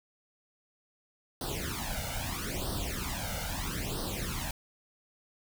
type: noise with flanger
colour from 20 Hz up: pink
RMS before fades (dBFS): -35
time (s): 1.41-4.51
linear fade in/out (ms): 2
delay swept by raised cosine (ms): 0.21 to 1.41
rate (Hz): 0.77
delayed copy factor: +0.9
effects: none